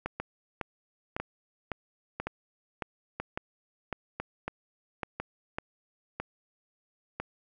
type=two click trains; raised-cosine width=0.5 ms; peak=-17 / -18 dBFS; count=11 / 8; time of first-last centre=0.06-5.585 / 0.2-7.2 s; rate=1.81 / 1 Hz; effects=none